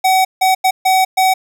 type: tone bursts at uneven times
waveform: square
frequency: 755 Hz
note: F#5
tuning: 35 cents sharp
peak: -10 dBFS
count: 5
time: 0.04-0.25 / 0.41-0.55 / 0.64-0.71 / 0.85-1.05 / 1.17-1.34 s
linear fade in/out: 10 ms
effects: none